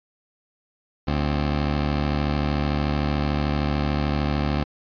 15% pulse tone pair together, 73.42 / 261.9 Hz, D2 / C4, 0 / +2 cents, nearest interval octave + minor seventh, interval 2202 cents, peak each -15 / -26 dBFS, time 1.07-4.64 s, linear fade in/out 10 ms, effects resampled to 11025 Hz

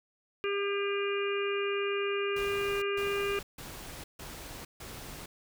harmonic tone, 401.2 Hz, G4, 40 cents sharp, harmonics 1 / 3 / 4 / 5 / 6 / 7, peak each -30 / -38 / -41 / -46 / -38 / -40 dBFS, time 0.44-3.39 s, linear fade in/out 0 ms
pink noise bursts, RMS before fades -44 dBFS, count 5, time 2.36-5.26 s, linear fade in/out 5 ms, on 460 ms, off 150 ms
effects none

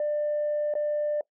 sine tone with dropouts, 595 Hz, D5, 22 cents sharp, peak -23 dBFS, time 0-1.21 s, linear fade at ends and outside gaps 2 ms, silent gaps 0.739-0.752 s, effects noise-tail reverb RT60 0.1 s tail -22 dB re dry + tanh soft clip ceiling -21 dBFS

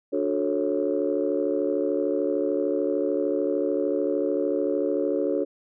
sine chord, D major seventh, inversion none, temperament just, 293.7 / 367.1 / 440.5 / 550.6 Hz, D4 / F#4 / A4 / C#5, 0 / -14 / +2 / -12 cents, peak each -27 dBFS, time 0.12-5.45 s, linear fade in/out 20 ms, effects tanh soft clip ceiling -13 dBFS

